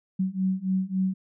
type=beating tone pair; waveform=sine; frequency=186.6 / 190.2 Hz; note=F#3 / F#3; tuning=+15 / +48 cents; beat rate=3.6 Hz; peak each=-27 / -26 dBFS; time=0.19-1.14 s; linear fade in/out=10 ms; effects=none